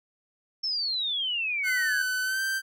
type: exponential sweep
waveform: sine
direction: down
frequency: 5410 to 1555 Hz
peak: -26 dBFS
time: 0.63-2.03 s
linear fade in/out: 10 ms
type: tone with pitch glide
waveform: 45% pulse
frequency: 1507 to 1563.8 Hz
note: F#6 to G6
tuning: +31 to -5 cents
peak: -26 dBFS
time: 1.63-2.62 s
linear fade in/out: 50 ms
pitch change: +64 cents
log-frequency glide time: 2.23-2.41 s
effects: none